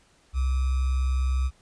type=tone with sample-and-hold; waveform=sine; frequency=65.3 Hz; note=C2; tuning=3 cents flat; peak=-21 dBFS; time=0.33-1.51 s; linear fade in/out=50 ms; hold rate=1225 Hz; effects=pink hiss -61 dBFS RMS until 1.61 s + resampled to 22050 Hz